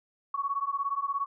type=beating tone pair; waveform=sine; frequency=1108.7 / 1125.7 Hz; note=C#6 / C#6; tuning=0 / +26 cents; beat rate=17 Hz; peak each=-31 dBFS; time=0.34-1.26 s; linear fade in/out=5 ms; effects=none